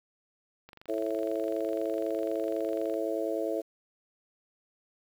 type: click train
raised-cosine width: 0.3 ms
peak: -33 dBFS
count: 55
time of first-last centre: 0.69-2.94 s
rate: 24 Hz
type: harmonic tone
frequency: 110 Hz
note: A2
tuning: in tune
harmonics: 3 / 4 / 5 / 6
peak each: -34 / -34 / -34 / -34 dBFS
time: 0.88-3.62 s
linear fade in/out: 20 ms
effects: 9-bit